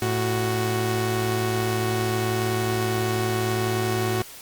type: tone pair together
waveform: sawtooth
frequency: 110.27 / 370 Hz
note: A2 / F#4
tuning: +4 / 0 cents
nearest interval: octave + major sixth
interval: 2096 cents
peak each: -21 dBFS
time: 0.02-4.22 s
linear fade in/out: 0 ms
effects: white hiss -42 dBFS RMS until 4.41 s + Opus 48 kbps